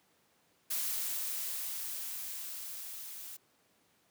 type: noise with level ramp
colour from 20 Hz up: blue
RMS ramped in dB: -34 to -46 dBFS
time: 0.7-3.37 s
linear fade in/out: 10 ms
effects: pink hiss -70 dBFS RMS until 4.1 s + high-pass 150 Hz 12 dB/octave